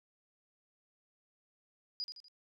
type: tone with echo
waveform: sine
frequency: 4910 Hz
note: D#8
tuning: 24 cents flat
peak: -35 dBFS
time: 2-2.04 s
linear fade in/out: 0 ms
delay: 81 ms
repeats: 3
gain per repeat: -7 dB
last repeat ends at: 2.283 s
effects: none